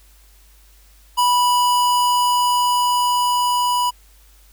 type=tone with level ramp; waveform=square; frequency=982 Hz; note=B5; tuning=10 cents flat; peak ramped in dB=-14 to -17 dBFS; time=1.17-3.91 s; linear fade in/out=20 ms; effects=added 50 Hz sine -48 dBFS peak until 4.52 s + white hiss -54 dBFS RMS until 4.52 s